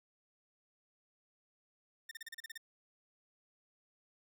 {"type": "tone bursts", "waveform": "sawtooth", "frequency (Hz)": 1817, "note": "A#6", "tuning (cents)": -45, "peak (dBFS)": -40, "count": 9, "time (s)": [2.09, 2.577], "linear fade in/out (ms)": 5, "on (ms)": 23, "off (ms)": 35, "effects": []}